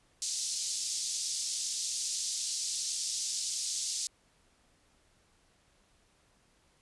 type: band-pass noise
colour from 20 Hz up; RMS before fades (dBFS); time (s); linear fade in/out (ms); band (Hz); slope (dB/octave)
pink; -35; 0.22-4.07; 0; 4700 to 8400; 24
effects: pink hiss -68 dBFS RMS until 6.81 s + resampled to 24000 Hz